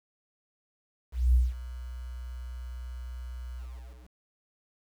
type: tone with ADSR envelope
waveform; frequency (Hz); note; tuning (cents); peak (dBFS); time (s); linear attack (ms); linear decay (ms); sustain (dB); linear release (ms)
sine; 61.74; B1; 0; -17; 1.12-4.14; 220; 190; -19; 560
effects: 9-bit